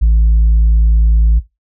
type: tone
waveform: sine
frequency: 55 Hz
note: A1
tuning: in tune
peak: -4 dBFS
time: 0.01-1.4 s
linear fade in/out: 20 ms
effects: noise-tail reverb RT60 0.2 s tail -18 dB re dry + tanh soft clip ceiling -5 dBFS